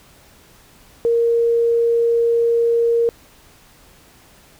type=tone; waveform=sine; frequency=466.2 Hz; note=A#4; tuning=in tune; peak=-13 dBFS; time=1.05-3.09 s; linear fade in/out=0 ms; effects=pink hiss -49 dBFS RMS until 4.59 s